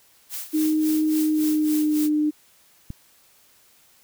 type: noise with tremolo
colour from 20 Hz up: blue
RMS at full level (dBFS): -31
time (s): 0.29-2.1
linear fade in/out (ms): 50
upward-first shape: sine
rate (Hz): 3.6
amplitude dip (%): 80
type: tone with pitch glide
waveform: sine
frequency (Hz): 310.3 to 302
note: D#4 to D4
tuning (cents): -5 to +48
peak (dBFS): -18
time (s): 0.53-2.31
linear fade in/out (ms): 20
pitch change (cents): -47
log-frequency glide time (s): 1.14-2.1
type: click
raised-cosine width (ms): 5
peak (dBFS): -20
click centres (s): 2.904
effects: white hiss -57 dBFS RMS until 4.03 s